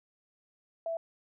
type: tone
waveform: sine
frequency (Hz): 662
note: E5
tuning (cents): +7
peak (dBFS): -31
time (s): 0.86-0.97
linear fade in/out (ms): 2
effects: none